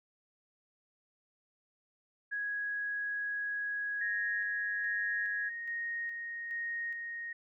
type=tone; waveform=sine; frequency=1661.2 Hz; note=G#6; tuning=in tune; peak=-33 dBFS; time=2.31-5.5 s; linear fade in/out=20 ms
type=tone with tremolo; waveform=sine; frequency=1864.7 Hz; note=A#6; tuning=in tune; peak=-34 dBFS; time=4.01-7.33 s; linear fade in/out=5 ms; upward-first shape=square; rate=1.2 Hz; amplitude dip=35%
effects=none